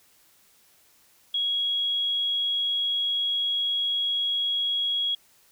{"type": "tone", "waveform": "sine", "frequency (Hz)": 3316, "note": "G#7", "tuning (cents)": -3, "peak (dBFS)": -23, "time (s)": [1.34, 5.15], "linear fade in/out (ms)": 5, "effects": ["white hiss -60 dBFS RMS until 5.51 s"]}